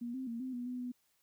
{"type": "tone with pitch steps", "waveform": "sine", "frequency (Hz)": [238.5, 261.4, 232.1, 258.7, 243.7, 249.7, 247.3], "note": ["A#3", "C4", "A#3", "C4", "B3", "B3", "B3"], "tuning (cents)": [40, -1, -7, -19, -23, 19, 3], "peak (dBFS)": -37, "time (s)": [0.01, 0.92], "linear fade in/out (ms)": 10, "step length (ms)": 130, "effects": ["white hiss -75 dBFS RMS until 1.22 s"]}